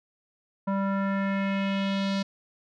square tone with low-pass filter sweep, 196 Hz, G3, in tune, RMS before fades -27 dBFS, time 0.67-2.23 s, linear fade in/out 10 ms, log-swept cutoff 1100 to 4600 Hz, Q 2.3, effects none

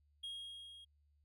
triangle tone with level ramp, 3267 Hz, G#7, 29 cents flat, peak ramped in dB -40 to -53 dBFS, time 0.23-0.85 s, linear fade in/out 10 ms, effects added 73 Hz sine -70 dBFS peak until 1.24 s

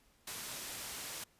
white low-pass noise, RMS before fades -44 dBFS, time 0.27-1.24 s, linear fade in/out 5 ms, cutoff 12000 Hz, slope 12 dB/octave, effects pink hiss -69 dBFS RMS until 1.39 s + resampled to 32000 Hz

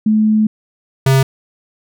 sine / square tone pair in turn, 215.7 / 133.95 Hz, A3 / C3, -34 / +41 cents, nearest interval minor sixth, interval 825 cents, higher first, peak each -9 dBFS, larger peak neither, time 0.06-0.47 / 1.06-1.23 s, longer first, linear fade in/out 5 ms, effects none

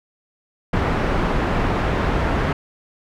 pink low-pass noise, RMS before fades -20 dBFS, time 0.73-2.53 s, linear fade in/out 5 ms, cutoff 1700 Hz, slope 12 dB/octave, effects none

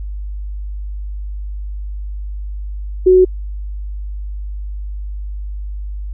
sine tone, 369.8 Hz, F#4, 1 cent flat, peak -5 dBFS, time 3.06-3.25 s, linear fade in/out 10 ms, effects added 50 Hz sine -22 dBFS peak until 6.13 s

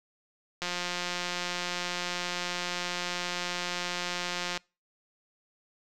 click train, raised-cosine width 0.2 ms, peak -15 dBFS, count 701, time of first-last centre 0.62-4.575 s, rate 177 Hz, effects noise-tail reverb RT60 0.3 s tail -26 dB re dry

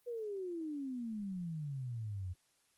sine exponential sweep, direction down, 492.7 to 87.31 Hz, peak -38 dBFS, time 0.06-2.34 s, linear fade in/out 20 ms, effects white hiss -74 dBFS RMS until 2.77 s + Opus 32 kbps

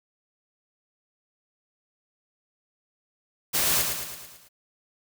white noise with echo, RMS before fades -24 dBFS, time 3.53-3.83 s, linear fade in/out 20 ms, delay 110 ms, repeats 6, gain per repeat -5 dB, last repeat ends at 4.49 s, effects none

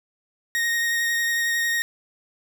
40% pulse tone with vibrato, 1864.7 Hz, A#6, in tune, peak -20 dBFS, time 0.55-1.82 s, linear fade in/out 0 ms, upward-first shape sine, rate 11 Hz, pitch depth 14 cents each way, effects none

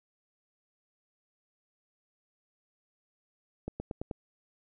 accelerating click train, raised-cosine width 2 ms, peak -22 dBFS, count 5, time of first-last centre 3.68-4.112 s, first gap 120 ms, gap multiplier 0.93, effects none

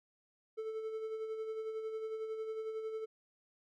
triangle tone with tremolo, 440 Hz, A4, in tune, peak -34 dBFS, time 0.57-3.06 s, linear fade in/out 20 ms, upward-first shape sine, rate 11 Hz, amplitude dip 45%, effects none

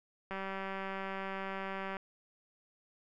click train, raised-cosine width 0.5 ms, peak -25 dBFS, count 321, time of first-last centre 0.31-1.968 s, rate 193 Hz, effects none

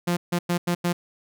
sawtooth tone bursts at uneven times, 174.61 Hz, F3, in tune, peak -17 dBFS, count 5, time 0.07-0.17 / 0.32-0.39 / 0.49-0.58 / 0.67-0.75 / 0.84-0.93 s, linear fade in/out 10 ms, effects none

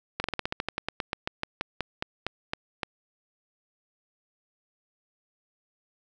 slowing click train, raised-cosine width 0.3 ms, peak -12 dBFS, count 21, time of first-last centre 0.2-2.832 s, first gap 41 ms, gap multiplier 1.11, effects none

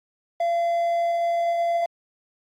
triangle tone, 683 Hz, F5, 39 cents flat, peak -18 dBFS, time 0.4-1.86 s, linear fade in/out 5 ms, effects AAC 48 kbps

